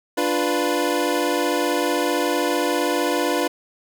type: chord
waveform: 25% pulse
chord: B diminished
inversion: first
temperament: equal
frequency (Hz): 293.7 / 349.2 / 493.9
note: D4 / F4 / B4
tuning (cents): 0 / 0 / 0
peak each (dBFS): -20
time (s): 0.17-3.48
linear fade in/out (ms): 10
effects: none